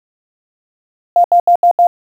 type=tone bursts; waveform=sine; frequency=698.5 Hz; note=F5; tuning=in tune; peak=-5 dBFS; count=5; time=1.16-1.87 s; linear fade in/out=2 ms; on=82 ms; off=75 ms; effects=7-bit